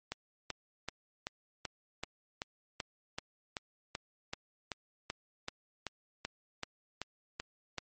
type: click train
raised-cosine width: 0.2 ms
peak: -19 dBFS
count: 21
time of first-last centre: 0.12-7.783 s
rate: 2.61 Hz
effects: MP3 32 kbps